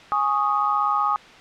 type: chord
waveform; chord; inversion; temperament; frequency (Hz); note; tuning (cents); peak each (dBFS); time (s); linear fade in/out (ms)
sine; Ab suspended fourth; none; equal; 830.6 / 1108.7 / 1244.5; Ab5 / Db6 / Eb6; 0 / 0 / 0; -24 / -25 / -21; 0.12-1.16; 0
effects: white hiss -44 dBFS RMS until 1.4 s + low-pass 3000 Hz 12 dB/octave